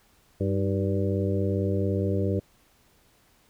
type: harmonic tone with a mistuned harmonic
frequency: 97.5 Hz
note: G2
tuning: 9 cents flat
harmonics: 1 / 2 / 3 / 4 / 5 / 6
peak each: -26 / -30 / -32 / -31 / -32 / -36 dBFS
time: 0.4-2.4 s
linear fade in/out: 10 ms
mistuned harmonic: 3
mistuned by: +75 cents
effects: pink hiss -62 dBFS RMS until 3.49 s